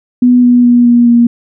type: tone with pitch steps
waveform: sine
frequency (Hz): 246.9 / 244.3 / 241.8 / 239.3 / 236.8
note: B3 / B3 / B3 / A#3 / A#3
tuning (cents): 0 / -19 / -36 / +46 / +27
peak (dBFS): -3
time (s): 0.22-1.27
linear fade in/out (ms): 5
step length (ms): 210
effects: none